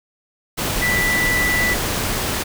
sine tone in noise, 1975.5 Hz, B6, in tune, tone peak -17 dBFS, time 0.81-1.75 s, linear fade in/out 20 ms, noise pink, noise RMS -22 dBFS, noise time 0.57-2.44 s, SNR +2 dB, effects none

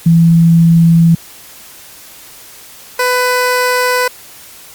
sine / 15% pulse tone pair in turn, 166.6 / 499.2 Hz, E3 / B4, +19 / +19 cents, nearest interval octave + perfect fifth, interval 1900 cents, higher second, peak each -4 dBFS, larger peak neither, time 0.06-1.15 / 2.99-4.08 s, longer neither, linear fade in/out 5 ms, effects white hiss -36 dBFS RMS until 4.74 s + Opus 48 kbps

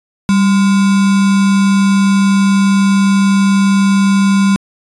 sine tone with sample-and-hold, 196 Hz, G3, in tune, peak -7 dBFS, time 0.29-4.56 s, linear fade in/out 0 ms, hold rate 1225 Hz, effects resampled to 22050 Hz

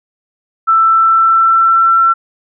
sine tone with pitch glide, 1328 to 1348.1 Hz, E6 to E6, +12 to +38 cents, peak -6 dBFS, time 0.67-2.14 s, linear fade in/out 20 ms, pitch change +26 cents, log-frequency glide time 0.78-1.98 s, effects none

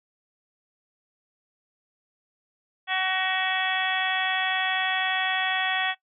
harmonic tone with a mistuned harmonic, 376 Hz, F#4, 28 cents sharp, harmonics 2 / 3 / 4 / 5 / 6 / 7 / 8 / 9, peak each -29 / -34 / -33 / -29 / -36 / -33 / -40 / -31 dBFS, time 2.87-5.95 s, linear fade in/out 50 ms, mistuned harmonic 9, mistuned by -18 cents, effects noise-tail reverb RT60 0.1 s tail -17 dB re dry

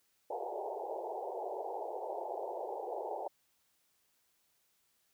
white band-pass noise, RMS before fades -40 dBFS, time 0.3-3.28 s, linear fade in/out 5 ms, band 360 to 890 Hz, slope 96 dB/octave, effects white hiss -75 dBFS RMS until 5.13 s

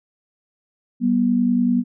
sine tone pair together, 192.2 / 242.7 Hz, G3 / B3, -34 / -30 cents, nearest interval major third, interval 404 cents, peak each -21 / -16 dBFS, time 1-1.84 s, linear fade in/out 50 ms, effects none

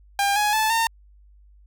sawtooth tone with pitch steps, 801 / 836 / 872.5 / 910.6 Hz, G5 / G#5 / A5 / A#5, +37 / +11 / -15 / -41 cents, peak -15 dBFS, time 0.19-0.87 s, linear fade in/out 2 ms, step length 170 ms, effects added 50 Hz sine -49 dBFS peak until 1.66 s

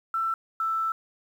sine tone pair in turn, 1335 / 1325 Hz, E6 / E6, +22 / +9 cents, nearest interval unison, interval 13 cents, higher first, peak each -24 dBFS, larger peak neither, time 0.14-0.34 / 0.6-0.92 s, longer second, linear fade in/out 2 ms, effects 9-bit

